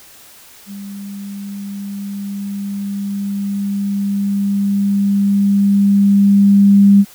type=tone with level ramp; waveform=sine; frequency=199.9 Hz; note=G3; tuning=34 cents sharp; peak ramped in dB=-27 to -4 dBFS; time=0.66-7.05 s; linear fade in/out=50 ms; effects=white hiss -42 dBFS RMS until 7.14 s